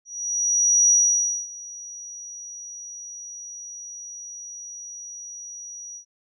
sine tone with ADSR envelope, 5800 Hz, F#8, 35 cents flat, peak -13 dBFS, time 0.05-6.05 s, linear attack 850 ms, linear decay 570 ms, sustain -22 dB, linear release 90 ms, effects none

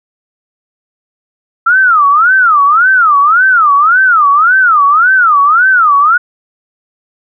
sine tone with vibrato, 1318.5 Hz, E6, in tune, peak -4 dBFS, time 1.66-6.18 s, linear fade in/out 10 ms, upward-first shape sine, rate 1.8 Hz, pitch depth 280 cents each way, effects none

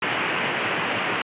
white band-pass noise, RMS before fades -25 dBFS, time 0.02-1.22 s, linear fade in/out 5 ms, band 110 to 2900 Hz, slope 48 dB/octave, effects resampled to 8000 Hz

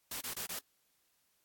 white noise bursts, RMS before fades -40 dBFS, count 4, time 0.11-0.591 s, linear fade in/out 5 ms, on 100 ms, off 27 ms, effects white hiss -75 dBFS RMS until 1.44 s + AAC 64 kbps

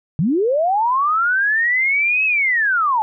sine linear two-way sweep, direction up then down, 137.2 to 2601 to 836 Hz, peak -14 dBFS, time 0.19-3.02 s, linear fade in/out 0 ms, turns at 2.25 s, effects none

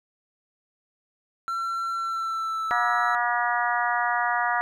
triangle tone with pitch glide, 1354 to 1317 Hz, E6 to E6, +46 to -2 cents, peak -24 dBFS, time 1.48-3.15 s, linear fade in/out 0 ms, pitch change -48 cents, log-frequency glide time 1.95-2.67 s
harmonic tone, 240 Hz, B3, 49 cents flat, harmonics 3 / 4 / 5 / 6 / 7 / 8, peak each -27 / -28 / -29 / -30 / -30 / -31 dBFS, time 2.71-4.61 s, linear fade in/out 0 ms
effects none

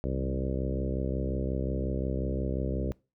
harmonic tone with a mistuned harmonic, 65.6 Hz, C2, 5 cents sharp, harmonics 1 / 2 / 3 / 4 / 5 / 6 / 7 / 8 / 9, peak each -32 / -35 / -37 / -38 / -39 / -40 / -40 / -41 / -42 dBFS, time 0.04-2.92 s, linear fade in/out 0 ms, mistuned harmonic 2, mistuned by +26 cents, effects noise-tail reverb RT60 0.3 s tail -23 dB re dry

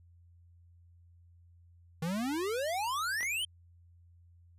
square exponential sweep, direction up, 155.56 to 3187 Hz, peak -32 dBFS, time 2.02-3.45 s, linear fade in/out 5 ms
clicks, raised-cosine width 0.3 ms, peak -28 dBFS, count 2, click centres 3.208 / 3.23 s
effects added 86 Hz sine -57 dBFS peak until 4.58 s + resampled to 32000 Hz

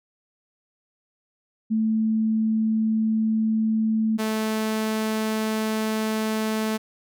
sine / sawtooth tone pair in turn, 220.1 / 218.3 Hz, A3 / A3, +1 / -13 cents, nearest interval unison, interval 14 cents, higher first, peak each -19 dBFS, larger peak neither, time 1.7-4.18 / 4.18-6.78 s, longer second, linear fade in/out 20 ms, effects none

